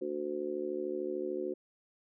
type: harmonic tone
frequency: 73.42 Hz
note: D2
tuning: in tune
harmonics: 3 / 4 / 5 / 6 / 7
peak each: -47 / -41 / -35 / -47 / -40 dBFS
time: 0.01-1.54 s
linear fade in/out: 10 ms
effects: none